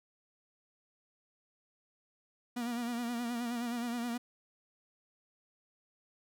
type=tone with vibrato; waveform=45% pulse; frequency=238.3 Hz; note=A#3; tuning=38 cents sharp; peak=-34 dBFS; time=2.56-4.18 s; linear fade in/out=10 ms; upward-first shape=sine; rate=9.5 Hz; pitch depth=53 cents each way; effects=none